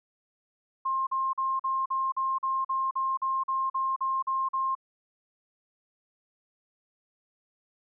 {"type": "tone bursts", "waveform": "sine", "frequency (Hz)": 1062, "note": "C6", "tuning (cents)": 25, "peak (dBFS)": -25, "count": 15, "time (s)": [0.85, 4.752], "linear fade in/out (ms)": 10, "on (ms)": 220, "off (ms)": 43, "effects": []}